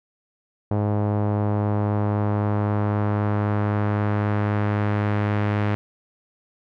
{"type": "tone with low-pass filter sweep", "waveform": "sawtooth", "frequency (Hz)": 103.83, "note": "G#2", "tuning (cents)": 0, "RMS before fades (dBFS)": -22, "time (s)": [0.71, 5.75], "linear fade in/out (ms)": 0, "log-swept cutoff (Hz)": [770, 2100], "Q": 1.2, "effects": []}